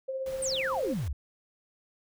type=tone with tremolo; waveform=sine; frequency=529 Hz; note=C5; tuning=19 cents sharp; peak=-29 dBFS; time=0.08-0.94 s; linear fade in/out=10 ms; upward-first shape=triangle; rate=16 Hz; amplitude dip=45%
type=noise; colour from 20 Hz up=pink; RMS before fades=-47 dBFS; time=0.26-1.08 s; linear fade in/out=2 ms
type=exponential sweep; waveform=sine; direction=down; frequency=9397 to 58.3 Hz; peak=-29 dBFS; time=0.42-1.13 s; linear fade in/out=5 ms
effects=none